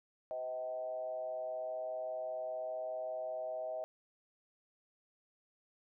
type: tone with frequency modulation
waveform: sine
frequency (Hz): 637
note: D#5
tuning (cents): +41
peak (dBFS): -37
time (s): 0.31-3.84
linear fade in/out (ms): 0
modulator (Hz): 125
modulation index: 0.67
effects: none